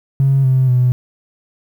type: tone with pitch steps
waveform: triangle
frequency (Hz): 136.2 / 130.58 / 125.18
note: C#3 / C3 / B2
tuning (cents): -30 / -3 / +24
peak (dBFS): -6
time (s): 0.2-0.92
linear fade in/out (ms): 0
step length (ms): 240
effects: tanh soft clip ceiling -7 dBFS + 8-bit